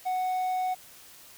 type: tone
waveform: triangle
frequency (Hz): 740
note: F#5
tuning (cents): 0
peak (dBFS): -24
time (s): 0.05-0.75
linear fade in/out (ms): 20
effects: white hiss -51 dBFS RMS until 1.37 s

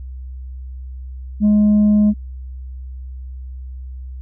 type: tone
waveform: sine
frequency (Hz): 209.3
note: G#3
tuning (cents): +14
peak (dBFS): -7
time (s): 1.4-2.14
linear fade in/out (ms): 50
effects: tanh soft clip ceiling -9 dBFS + added 64 Hz sine -28 dBFS peak until 4.21 s

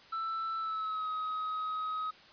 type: tone with pitch glide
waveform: triangle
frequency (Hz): 1327 to 1266.3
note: E6 to D#6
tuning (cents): +11 to +30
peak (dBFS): -31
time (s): 0.12-2.11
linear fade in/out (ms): 10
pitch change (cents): -81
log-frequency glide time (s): 0.57-1.08
effects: white hiss -56 dBFS RMS until 2.32 s + resampled to 11025 Hz

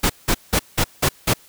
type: noise bursts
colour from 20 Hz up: pink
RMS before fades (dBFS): -17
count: 6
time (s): 0.03-1.338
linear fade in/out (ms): 10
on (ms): 68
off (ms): 180
effects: white hiss -50 dBFS RMS until 1.48 s

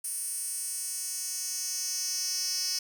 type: tone with high-pass filter sweep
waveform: 10% pulse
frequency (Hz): 370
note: F#4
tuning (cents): 0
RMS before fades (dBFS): -33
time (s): 0.04-2.79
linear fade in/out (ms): 5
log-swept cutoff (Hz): 9300 to 5200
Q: 3.2
effects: none

